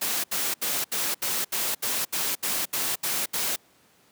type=noise bursts; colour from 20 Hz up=white; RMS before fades=-27 dBFS; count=12; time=0.01-3.562 s; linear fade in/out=10 ms; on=230 ms; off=72 ms; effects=pink hiss -60 dBFS RMS until 4.11 s + high-pass 150 Hz 12 dB/octave